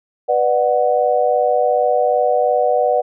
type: chord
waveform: sine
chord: B minor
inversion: none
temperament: equal with one note detuned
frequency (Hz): 493.9 / 596.6 / 740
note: B4 / D5 / F#5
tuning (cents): 0 / +27 / 0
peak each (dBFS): -17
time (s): 0.28-3.02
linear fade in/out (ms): 20
effects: none